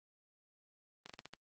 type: slowing click train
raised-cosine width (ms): 0.2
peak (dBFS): -29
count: 6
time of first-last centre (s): 1.06-1.336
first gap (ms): 35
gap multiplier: 1.23
effects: high-pass 100 Hz 12 dB/octave + Opus 24 kbps